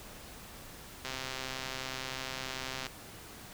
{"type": "click train", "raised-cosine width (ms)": 0.2, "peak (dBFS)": -20, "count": 239, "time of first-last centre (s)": [1.05, 2.867], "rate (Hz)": 131, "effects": ["pink hiss -49 dBFS RMS until 3.53 s"]}